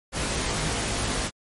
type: noise with comb filter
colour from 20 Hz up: pink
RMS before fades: -27 dBFS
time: 0.12-1.31 s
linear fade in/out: 50 ms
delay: 19 ms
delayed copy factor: +0.8
effects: MP3 48 kbps